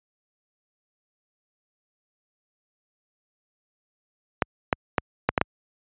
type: clicks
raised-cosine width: 0.5 ms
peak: -3 dBFS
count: 6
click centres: 4.422 / 4.728 / 4.982 / 5.29 / 5.378 / 5.414 s
effects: high-pass 60 Hz 12 dB/octave + resampled to 8000 Hz